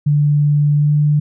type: tone with pitch glide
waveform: sine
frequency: 146.83 to 148.45 Hz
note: D3 to D3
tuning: 0 to +19 cents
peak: -10 dBFS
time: 0.06-1.2 s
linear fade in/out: 10 ms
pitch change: +19 cents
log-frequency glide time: 0.76-0.92 s
effects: none